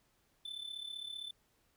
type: tone with amplitude modulation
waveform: triangle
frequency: 3520 Hz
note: A7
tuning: in tune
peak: -37 dBFS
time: 0.45-1.31 s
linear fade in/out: 5 ms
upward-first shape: sine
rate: 35.4 Hz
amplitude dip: 75%
effects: pink hiss -74 dBFS RMS until 1.76 s